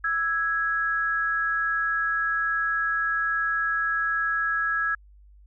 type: tone pair together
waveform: sine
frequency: 1320 / 1661.2 Hz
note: E6 / G#6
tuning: +2 / 0 cents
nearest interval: major third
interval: 398 cents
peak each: -27 / -24 dBFS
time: 0.04-4.95 s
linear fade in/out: 5 ms
effects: added 50 Hz sine -49 dBFS peak until 5.46 s